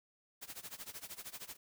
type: noise with tremolo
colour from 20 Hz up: white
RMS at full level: -45 dBFS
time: 0.41-1.57 s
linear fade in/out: 20 ms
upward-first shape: sine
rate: 13 Hz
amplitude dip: 90%
effects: none